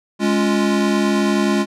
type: chord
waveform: square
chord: Db major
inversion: second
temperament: equal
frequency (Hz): 207.7 / 277.2 / 349.2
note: Ab3 / Db4 / F4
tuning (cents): 0 / 0 / 0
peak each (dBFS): -18 / -22 / -21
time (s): 0.19-1.66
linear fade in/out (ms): 50
effects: low-pass 8000 Hz 12 dB/octave